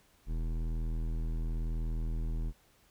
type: tone with hard clipping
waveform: sine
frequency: 40.47 Hz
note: E1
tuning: 31 cents flat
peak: -33 dBFS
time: 0.26-2.53 s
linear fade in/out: 50 ms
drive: 14 dB
effects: pink hiss -66 dBFS RMS until 2.9 s